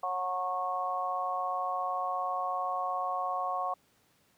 harmonic tone, 182.8 Hz, F#3, 21 cents flat, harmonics 3 / 4 / 5 / 6, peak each -40 / -33 / -42 / -33 dBFS, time 0.03-3.74 s, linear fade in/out 5 ms, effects pink hiss -68 dBFS RMS until 4.37 s + high-pass 100 Hz 12 dB/octave

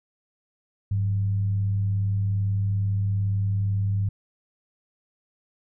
sine tone with frequency modulation, 100.7 Hz, G2, 47 cents sharp, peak -21 dBFS, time 0.91-4.09 s, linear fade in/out 5 ms, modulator 77.6 Hz, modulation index 0.26, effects none

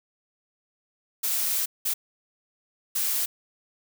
blue noise bursts at uneven times, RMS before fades -26 dBFS, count 3, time 1.23-1.66 / 1.85-1.94 / 2.95-3.26 s, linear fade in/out 10 ms, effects none

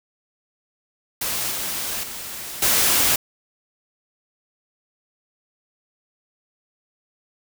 white noise with level steps, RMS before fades -25 / -27 / -33 / -18 dBFS, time 1.21-3.16 s, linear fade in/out 5 ms, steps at 1.51 / 2.03 / 2.62 s, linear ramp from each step 5 ms, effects none

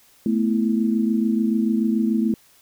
sine chord, A suspended second, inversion none, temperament equal, 220 / 246.9 / 329.6 Hz, A3 / B3 / E4, 0 / 0 / 0 cents, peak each -19 / -24 / -25 dBFS, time 0.26-2.34 s, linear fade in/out 2 ms, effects white hiss -55 dBFS RMS until 2.61 s

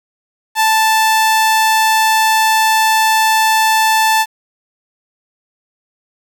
sawtooth tone, 880 Hz, A5, in tune, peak -6 dBFS, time 0.55-4.26 s, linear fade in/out 50 ms, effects 7-bit

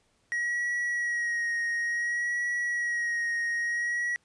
triangle tone with vibrato, 1900 Hz, A#6, 33 cents sharp, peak -25 dBFS, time 0.32-4.16 s, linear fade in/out 0 ms, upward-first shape sine, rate 0.57 Hz, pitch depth 26 cents each way, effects pink hiss -69 dBFS RMS until 4.24 s + resampled to 22050 Hz

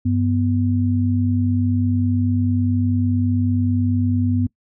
sine tone pair together, 97.9 / 247 Hz, G2 / B3, -2 / 0 cents, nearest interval octave + major third, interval 1602 cents, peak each -18 / -19 dBFS, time 0.05-4.47 s, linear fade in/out 10 ms, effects noise-tail reverb RT60 0.1 s tail -22 dB re dry

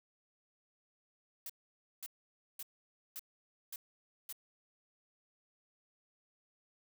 blue noise bursts, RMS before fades -44 dBFS, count 6, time 1.46-4.326 s, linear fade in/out 2 ms, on 36 ms, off 530 ms, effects none

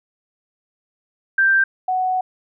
sine tone pair in turn, 1573 / 742.4 Hz, G6 / F#5, +6 / +6 cents, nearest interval octave + minor second, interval 1300 cents, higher first, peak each -12 / -17 dBFS, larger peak first, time 1.38-1.64 / 1.88-2.21 s, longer second, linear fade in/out 5 ms, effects none

